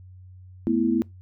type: chord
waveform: sine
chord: A suspended second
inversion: none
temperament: equal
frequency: 220 / 246.9 / 329.6 Hz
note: A3 / B3 / E4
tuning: 0 / 0 / 0 cents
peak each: -25 / -23 / -23 dBFS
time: 0.67-1.02 s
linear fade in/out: 0 ms
effects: noise-tail reverb RT60 0.2 s tail -24 dB re dry + added 92 Hz sine -43 dBFS peak until 1.21 s